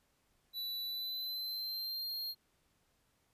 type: tone with pitch glide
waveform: square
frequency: 3960 to 4220 Hz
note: B7 to C8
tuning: +4 to +14 cents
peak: -38 dBFS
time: 0.53-2.35 s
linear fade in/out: 50 ms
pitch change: +110 cents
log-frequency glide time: 0.85-2.16 s
effects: pink hiss -75 dBFS RMS until 3.33 s + resampled to 32000 Hz